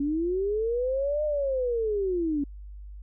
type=linear two-way sweep; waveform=sine; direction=up then down; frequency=276.6 to 610 to 276.6 Hz; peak=-24 dBFS; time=0-2.44 s; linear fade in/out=5 ms; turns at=1.24 s; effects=added 50 Hz sine -39 dBFS peak until 3.02 s